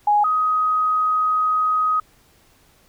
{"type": "tone pair in turn", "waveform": "sine", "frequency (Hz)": [830.6, 1256.8], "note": ["G#5", "D#6"], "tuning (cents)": [0, 17], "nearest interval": "perfect fifth", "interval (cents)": 717, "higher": "second", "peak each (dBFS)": [-13, -16], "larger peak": "first", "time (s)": [[0.07, 0.24], [0.24, 2]], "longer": "second", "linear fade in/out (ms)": 5, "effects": ["pink hiss -56 dBFS RMS until 2.88 s"]}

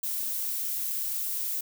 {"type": "noise", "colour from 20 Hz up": "violet", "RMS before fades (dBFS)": -31, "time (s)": [0.03, 1.61], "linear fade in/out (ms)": 5, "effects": []}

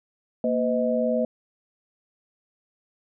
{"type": "tone cluster", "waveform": "sine", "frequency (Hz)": [233.4, 507, 629], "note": ["A#3", "B4", "D#5"], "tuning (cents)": [2, 45, 19], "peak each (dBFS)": -25, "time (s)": [0.44, 1.25], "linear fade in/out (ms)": 2, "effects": []}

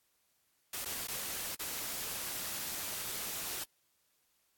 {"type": "noise with dropouts", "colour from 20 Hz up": "white", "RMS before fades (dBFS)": -39, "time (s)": [0.73, 3.64], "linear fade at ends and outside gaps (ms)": 5, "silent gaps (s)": [[0.849, 0.856], [1.072, 1.082], [1.551, 1.593]], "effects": ["white hiss -75 dBFS RMS until 4.57 s", "AAC 64 kbps"]}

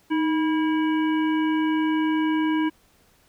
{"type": "harmonic tone with a mistuned harmonic", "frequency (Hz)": 325.1, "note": "E4", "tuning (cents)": -24, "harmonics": [1, 3, 5, 7, 9], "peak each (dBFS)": [-20, -30, -34, -37, -39], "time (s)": [0.1, 2.7], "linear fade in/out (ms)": 20, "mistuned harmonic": 1, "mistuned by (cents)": -72, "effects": ["pink hiss -60 dBFS RMS until 3.28 s"]}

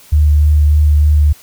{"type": "tone with vibrato", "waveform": "sine", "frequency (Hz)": 74.8, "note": "D2", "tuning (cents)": 32, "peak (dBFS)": -6, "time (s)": [0.12, 1.33], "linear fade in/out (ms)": 10, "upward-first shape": "sine", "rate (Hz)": 3.3, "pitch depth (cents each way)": 14, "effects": ["white hiss -42 dBFS RMS until 1.42 s"]}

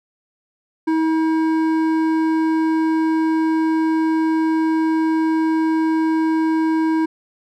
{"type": "tone with hard clipping", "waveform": "triangle", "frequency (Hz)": 320, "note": "D#4", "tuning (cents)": 49, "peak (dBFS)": -17, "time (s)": [0.87, 7.06], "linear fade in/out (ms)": 10, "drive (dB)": 14, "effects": []}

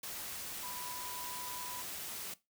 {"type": "tone in noise", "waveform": "sine", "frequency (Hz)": 987.8, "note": "B5", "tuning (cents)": 0, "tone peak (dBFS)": -46, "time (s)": [0.63, 1.82], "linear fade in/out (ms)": 5, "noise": "white", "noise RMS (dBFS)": -43, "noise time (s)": [0.03, 2.34], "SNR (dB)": -6, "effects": ["noise-tail reverb RT60 0.2 s tail -17 dB re dry"]}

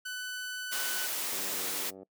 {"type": "tone", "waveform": "sawtooth", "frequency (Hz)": 1498, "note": "F#6", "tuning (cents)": 21, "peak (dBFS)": -32, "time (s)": [0.05, 1.07], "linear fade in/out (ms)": 10}
{"type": "noise", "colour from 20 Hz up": "white", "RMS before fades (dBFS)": -34, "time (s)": [0.71, 1.91], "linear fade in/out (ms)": 20}
{"type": "click train", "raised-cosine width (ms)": 2, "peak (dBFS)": -31, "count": 68, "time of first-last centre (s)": [1.33, 2.031], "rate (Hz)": 95.6}
{"effects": ["noise-tail reverb RT60 0.1 s tail -22 dB re dry", "high-pass 300 Hz 12 dB/octave"]}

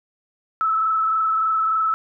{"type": "tone with frequency modulation", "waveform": "sine", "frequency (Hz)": 1306, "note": "E6", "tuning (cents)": -17, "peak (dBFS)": -17, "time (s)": [0.61, 1.94], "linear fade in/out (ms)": 0, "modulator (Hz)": 23.4, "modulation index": 1, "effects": []}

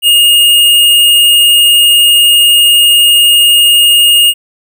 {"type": "tone", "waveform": "square", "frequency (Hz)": 2848, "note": "F7", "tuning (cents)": 33, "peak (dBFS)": -4, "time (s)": [0.02, 4.34], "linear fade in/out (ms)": 50, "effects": []}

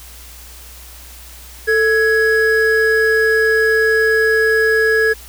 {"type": "tone pair together", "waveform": "triangle", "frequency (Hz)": [442.3, 1670], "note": ["A4", "G#6"], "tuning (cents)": [9, 9], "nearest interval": "octave + major seventh", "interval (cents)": 2300, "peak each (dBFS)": -12, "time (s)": [1.67, 5.14], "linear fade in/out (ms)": 20, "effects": ["added 60 Hz sine -38 dBFS peak until 5.28 s", "white hiss -39 dBFS RMS until 5.28 s"]}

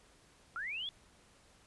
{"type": "linear sweep", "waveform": "sine", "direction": "up", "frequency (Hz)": [1318.5, 3470], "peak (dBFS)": -37, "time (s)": [0.56, 0.89], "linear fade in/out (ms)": 0, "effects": ["pink hiss -64 dBFS RMS until 1.66 s", "resampled to 24000 Hz"]}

